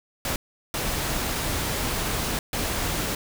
pink noise bursts at uneven times, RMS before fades -27 dBFS, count 3, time 0.25-0.36 / 0.74-2.39 / 2.53-3.15 s, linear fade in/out 2 ms, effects none

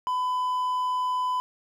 triangle tone, 1004 Hz, B5, 28 cents sharp, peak -22 dBFS, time 0.07-1.4 s, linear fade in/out 0 ms, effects none

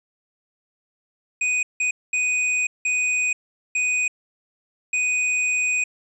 square tone bursts at uneven times, 2489 Hz, D#7, in tune, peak -20 dBFS, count 6, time 1.41-1.63 / 1.8-1.91 / 2.13-2.67 / 2.85-3.33 / 3.75-4.08 / 4.93-5.84 s, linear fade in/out 5 ms, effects resampled to 24000 Hz

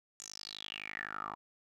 10% pulse tone with band-pass filter sweep, 51.91 Hz, G#1, in tune, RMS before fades -44 dBFS, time 0.2-1.35 s, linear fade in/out 0 ms, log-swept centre 7100 to 1000 Hz, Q 8.1, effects none

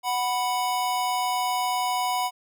square tone pair together, 740 / 987.8 Hz, F#5 / B5, 0 / 0 cents, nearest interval perfect fourth, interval 500 cents, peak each -27 dBFS, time 0.03-2.31 s, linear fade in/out 50 ms, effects none

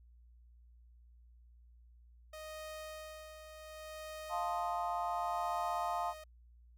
sawtooth tone with tremolo, 622.3 Hz, D#5, in tune, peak -40 dBFS, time 2.33-6.24 s, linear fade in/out 5 ms, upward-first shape sine, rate 0.67 Hz, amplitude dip 55%
sine chord, F dominant seventh, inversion none, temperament equal, 698.5 / 880 / 1046.5 / 1244.5 Hz, F5 / A5 / C6 / Eb6, 0 / 0 / 0 / 0 cents, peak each -37 / -40 / -41 / -43 dBFS, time 4.29-6.14 s, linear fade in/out 50 ms
effects added 59 Hz sine -58 dBFS peak until 6.77 s

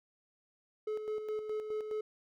triangle tone with tremolo, 429 Hz, A4, 44 cents flat, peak -31 dBFS, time 0.87-2.01 s, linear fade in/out 5 ms, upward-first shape square, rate 4.8 Hz, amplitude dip 50%, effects none

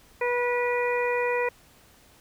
harmonic tone, 487.2 Hz, B4, 24 cents flat, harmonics 1 / 2 / 3 / 4 / 5, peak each -25 / -30 / -38 / -31 / -33 dBFS, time 0.21-1.49 s, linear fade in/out 5 ms, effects pink hiss -56 dBFS RMS until 2.2 s

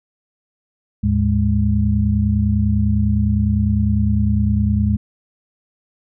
sine tone cluster, 76.5 / 106.4 / 207.2 Hz, D#2 / G#2 / G#3, -29 / +42 / -4 cents, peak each -18 dBFS, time 1.03-4.97 s, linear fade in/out 10 ms, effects none

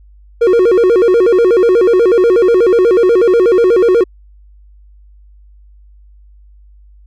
triangle tone with vibrato, 415.3 Hz, G#4, in tune, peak -4 dBFS, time 0.41-4.04 s, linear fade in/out 10 ms, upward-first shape square, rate 8.2 Hz, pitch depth 210 cents each way, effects added 50 Hz sine -39 dBFS peak until 7.06 s

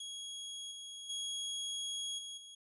sawtooth tone with level steps, 3316 Hz, G#7, 3 cents flat, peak -39 / -42 / -34 / -40 / -47 dBFS, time 0-2.55 s, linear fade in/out 5 ms, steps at 0.71 / 1.09 / 2.18 / 2.37 s, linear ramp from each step 10 ms, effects resampled to 24000 Hz

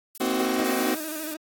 violet noise bursts, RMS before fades -38 dBFS, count 10, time 0.15-0.608 s, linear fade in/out 0 ms, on 26 ms, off 22 ms
sawtooth chord, C half-diminished seventh, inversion third, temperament just, 235.5 / 261.6 / 314 / 376.7 Hz, Bb3 / C4 / Eb4 / Gb4, +18 / 0 / +16 / +31 cents, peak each -26 / -23 / -27 / -24 dBFS, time 0.2-0.95 s, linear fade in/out 10 ms
30% pulse tone with vibrato, 311.1 Hz, D#4, in tune, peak -30 dBFS, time 0.58-1.37 s, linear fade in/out 10 ms, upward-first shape square, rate 13 Hz, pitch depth 46 cents each way
blue noise, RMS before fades -36 dBFS, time 0.64-1.34 s, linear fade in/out 2 ms
effects AAC 64 kbps

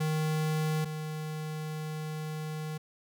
square tone pair in turn, 155.56 / 154.99 Hz, D#3 / D#3, 0 / -6 cents, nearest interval unison, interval 6 cents, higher first, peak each -28 / -35 dBFS, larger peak first, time 0-0.85 / 0.85-2.78 s, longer second, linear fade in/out 10 ms, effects none

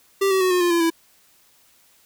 square tone with pitch steps, 392 / 381.1 / 370.4 / 360.1 / 350 / 340.3 / 330.8 Hz, G4 / G4 / F#4 / F#4 / F4 / F4 / E4, 0 / -49 / +2 / -47 / +4 / -45 / +6 cents, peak -17 dBFS, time 0.21-0.903 s, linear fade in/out 10 ms, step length 99 ms, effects white hiss -57 dBFS RMS until 2.05 s

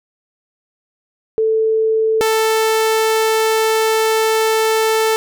sine / sawtooth tone pair in turn, 441.6 / 441.6 Hz, A4 / A4, +6 / +6 cents, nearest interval unison, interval 0 cents, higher neither, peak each -12 / -9 dBFS, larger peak second, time 1.38-2.21 / 2.21-5.16 s, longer second, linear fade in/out 0 ms, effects none

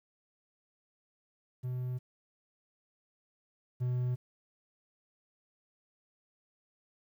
triangle tone pair in turn, 125.9 / 124.67 Hz, B2 / B2, +34 / +17 cents, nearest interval unison, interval 17 cents, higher first, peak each -31 / -27 dBFS, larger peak second, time 1.63-1.99 / 3.8-4.16 s, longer neither, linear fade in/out 20 ms, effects 11-bit

